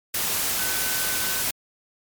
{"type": "tone in noise", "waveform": "sine", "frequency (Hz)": 1515, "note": "F#6", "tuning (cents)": 40, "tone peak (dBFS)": -33, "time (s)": [0.58, 1.42], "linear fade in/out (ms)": 5, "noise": "white", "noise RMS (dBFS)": -25, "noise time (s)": [0.14, 1.51], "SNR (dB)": -11, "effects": ["MP3 96 kbps"]}